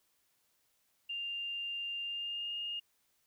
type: tone with pitch glide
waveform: sine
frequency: 2796 to 2837 Hz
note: F7 to F7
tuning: +1 to +27 cents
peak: -36 dBFS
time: 1.09-2.8 s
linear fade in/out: 10 ms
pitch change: +26 cents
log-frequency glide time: 2.04-2.54 s
effects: white hiss -75 dBFS RMS until 3.26 s